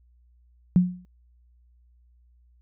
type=tone with exponential decay; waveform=sine; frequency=180 Hz; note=F#3; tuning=47 cents flat; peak=-11 dBFS; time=0.76-1.05 s; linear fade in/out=0 ms; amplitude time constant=63 ms; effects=added 60 Hz sine -56 dBFS peak until 2.61 s